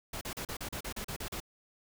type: noise bursts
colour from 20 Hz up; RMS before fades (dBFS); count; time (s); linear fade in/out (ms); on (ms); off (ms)
pink; -39; 11; 0.13-1.402; 5; 82; 37
effects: none